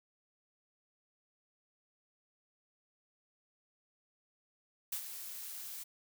blue noise with ADSR envelope, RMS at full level -36 dBFS, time 4.92-5.84 s, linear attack 6 ms, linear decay 81 ms, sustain -9 dB, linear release 14 ms, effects none

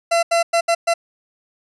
40% pulse tone bursts at uneven times, 677 Hz, E5, 46 cents sharp, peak -13 dBFS, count 5, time 0.11-0.23 / 0.31-0.43 / 0.53-0.61 / 0.68-0.75 / 0.87-0.94 s, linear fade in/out 10 ms, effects resampled to 24000 Hz + 9-bit

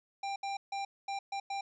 square tone bursts at uneven times, 792 Hz, G5, 18 cents sharp, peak -35 dBFS, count 6, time 0.23-0.36 / 0.43-0.57 / 0.72-0.85 / 1.08-1.19 / 1.32-1.4 / 1.5-1.61 s, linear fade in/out 5 ms, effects resampled to 16000 Hz

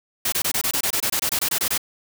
white noise bursts, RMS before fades -22 dBFS, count 16, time 0.25-1.778 s, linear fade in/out 5 ms, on 73 ms, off 24 ms, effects none

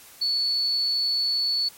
sine tone, 4435 Hz, C#8, in tune, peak -21 dBFS, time 0.21-1.69 s, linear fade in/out 10 ms, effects white hiss -48 dBFS RMS until 1.77 s + MP3 64 kbps

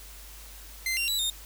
sawtooth tone with pitch steps, 2076 / 2764 / 3932 / 3664 Hz, C7 / F7 / B7 / A#7, -14 / -19 / -8 / -31 cents, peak -23 dBFS, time 0.86-1.3 s, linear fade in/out 2 ms, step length 110 ms, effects added 50 Hz sine -46 dBFS peak until 1.45 s + white hiss -48 dBFS RMS until 1.45 s

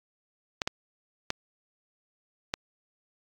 clicks, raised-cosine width 0.2 ms, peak -10 dBFS, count 4, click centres 0.618 / 0.675 / 1.304 / 2.539 s, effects AAC 48 kbps

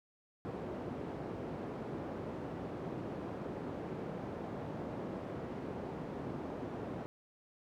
white band-pass noise, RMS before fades -42 dBFS, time 0.45-7.06 s, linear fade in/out 0 ms, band 100 to 460 Hz, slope 12 dB/octave, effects none

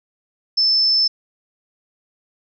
sine tone, 5274 Hz, E8, in tune, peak -13 dBFS, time 0.57-1.08 s, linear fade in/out 10 ms, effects none

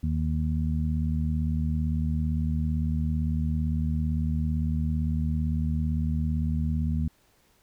harmonic tone, 77.78 Hz, D#2, in tune, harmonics 1 / 2 / 3, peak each -26 / -29 / -31 dBFS, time 0.03-7.08 s, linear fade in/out 5 ms, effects pink hiss -64 dBFS RMS until 7.62 s

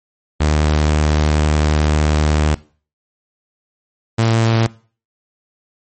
sawtooth tone pair in turn, 75.9 / 113.47 Hz, D#2 / A#2, -42 / -46 cents, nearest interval perfect fifth, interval 696 cents, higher second, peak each -8 dBFS, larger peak neither, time 0.4-2.55 / 4.18-4.67 s, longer first, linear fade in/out 10 ms, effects noise-tail reverb RT60 0.4 s tail -20 dB re dry + MP3 32 kbps

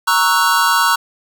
square chord, F# dominant seventh, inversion first, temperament equal, 932.3 / 1108.7 / 1318.5 / 1480 Hz, A#5 / C#6 / E6 / F#6, 0 / 0 / 0 / 0 cents, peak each -18 dBFS, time 0.07-0.96 s, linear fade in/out 10 ms, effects none

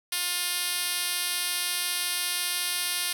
5% pulse tone with band-pass filter, 354.5 Hz, F4, 26 cents sharp, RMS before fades -29 dBFS, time 0.12-3.13 s, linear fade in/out 5 ms, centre 10000 Hz, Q 0.66, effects none

